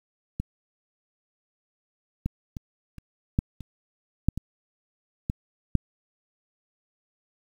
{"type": "clicks", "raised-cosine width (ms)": 5, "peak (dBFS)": [-16, -14, -22, -29, -9, -26, -7, -18, -14, -7], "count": 10, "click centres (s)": [0.4, 2.26, 2.568, 2.983, 3.389, 3.607, 4.286, 4.376, 5.299, 5.753], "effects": ["8-bit"]}